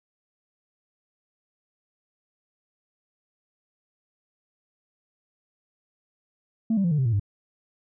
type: tone with pitch steps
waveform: sine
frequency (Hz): 223.9 / 196.05 / 171.66 / 150.3 / 131.6 / 115.23 / 100.89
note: A3 / G3 / F3 / D3 / C3 / A#2 / G#2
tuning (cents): +30 / 0 / -30 / +40 / +10 / -20 / -50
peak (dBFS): -18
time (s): 6.7-7.197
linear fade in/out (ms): 5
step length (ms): 71
effects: tanh soft clip ceiling -17 dBFS